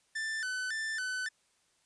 45% pulse tone with vibrato, 1635 Hz, G#6, 28 cents flat, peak -33 dBFS, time 0.15-1.29 s, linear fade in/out 10 ms, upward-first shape square, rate 1.8 Hz, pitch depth 140 cents each way, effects white hiss -71 dBFS RMS until 1.85 s + resampled to 22050 Hz

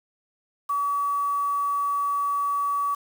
sine tone with quantisation, 1140 Hz, C#6, 48 cents sharp, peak -22 dBFS, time 0.69-2.95 s, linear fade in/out 10 ms, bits 7, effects none

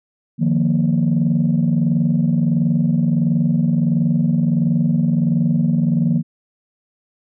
sine chord, Eb suspended second, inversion none, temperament equal with one note detuned, 153.16 / 174.61 / 233.1 Hz, Eb3 / F3 / Bb3, -27 / 0 / 0 cents, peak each -17 dBFS, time 0.38-6.23 s, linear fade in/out 50 ms, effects tanh soft clip ceiling -8 dBFS

